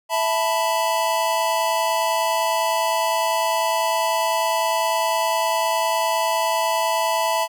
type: chord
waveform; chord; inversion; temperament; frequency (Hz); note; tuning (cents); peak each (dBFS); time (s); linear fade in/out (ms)
square; E suspended fourth; none; just; 659.3 / 879 / 988.9; E5 / A5 / B5; 0 / -2 / +2; -24; 0.09-7.48; 50
effects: none